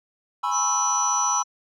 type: chord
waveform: triangle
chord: C# minor seventh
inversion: second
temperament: equal with one note detuned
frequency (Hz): 830.6 / 987.8 / 1082.2 / 1318.5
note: G#5 / B5 / C#6 / E6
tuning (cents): 0 / 0 / -42 / 0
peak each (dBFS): -28 / -24 / -27 / -26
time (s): 0.43-1.43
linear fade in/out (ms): 10
type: tone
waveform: sine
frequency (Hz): 5920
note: F#8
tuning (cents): 0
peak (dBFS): -23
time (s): 0.51-1.44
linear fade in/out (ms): 50
effects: none